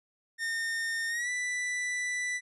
45% pulse tone with pitch glide, 1825 to 1978.7 Hz, A#6 to B6, -37 to +3 cents, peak -30 dBFS, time 0.38-2.41 s, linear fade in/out 50 ms, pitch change +140 cents, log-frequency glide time 1.08-1.3 s, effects resampled to 24000 Hz

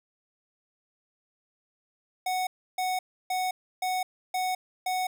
square tone bursts, 740 Hz, F#5, in tune, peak -27 dBFS, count 6, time 2.26-5.07 s, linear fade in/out 5 ms, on 210 ms, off 310 ms, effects none

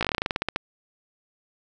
slowing click train, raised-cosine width 0.3 ms, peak -8 dBFS, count 15, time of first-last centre 0.01-0.561 s, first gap 17 ms, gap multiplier 1.12, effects none

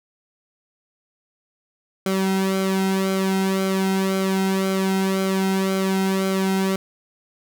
sawtooth tone with flanger, 191.4 Hz, G3, 41 cents flat, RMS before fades -21 dBFS, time 2.06-6.76 s, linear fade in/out 2 ms, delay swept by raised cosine 1.1 to 1.75 ms, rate 1.9 Hz, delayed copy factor -0.7, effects none

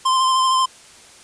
square tone with vibrato, 1042 Hz, C6, 7 cents flat, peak -15 dBFS, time 0.05-0.66 s, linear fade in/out 10 ms, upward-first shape sine, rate 13 Hz, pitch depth 21 cents each way, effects white hiss -45 dBFS RMS until 1.23 s + resampled to 22050 Hz

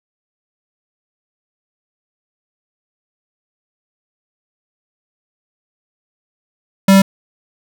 square tone, 194.3 Hz, G3, 15 cents flat, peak -6 dBFS, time 6.88-7.02 s, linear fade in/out 5 ms, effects none

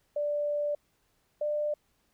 sine tone pair in turn, 587.3 / 595.8 Hz, D5 / D5, 0 / +25 cents, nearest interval unison, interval 25 cents, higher second, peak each -27 dBFS, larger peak neither, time 0.16-0.75 / 1.41-1.74 s, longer first, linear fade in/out 5 ms, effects pink hiss -72 dBFS RMS until 2.13 s

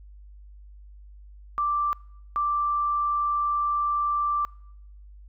sine tone bursts at uneven times, 1174.7 Hz, D6, in tune, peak -22 dBFS, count 2, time 1.58-1.93 / 2.36-4.45 s, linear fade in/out 0 ms, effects noise-tail reverb RT60 0.8 s tail -25 dB re dry + added 50 Hz sine -44 dBFS peak until 5.28 s

